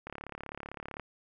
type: click train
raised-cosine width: 0.5 ms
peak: -25 dBFS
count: 34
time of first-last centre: 0.07-0.997 s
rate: 35.6 Hz
effects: none